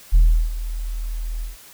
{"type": "tone with ADSR envelope", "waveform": "sine", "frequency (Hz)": 40.22, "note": "E1", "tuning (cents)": -42, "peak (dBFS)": -6, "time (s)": [0.12, 1.57], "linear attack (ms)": 28, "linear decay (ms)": 350, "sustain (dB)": -17, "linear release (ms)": 150, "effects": ["tanh soft clip ceiling -7 dBFS", "white hiss -45 dBFS RMS until 1.73 s"]}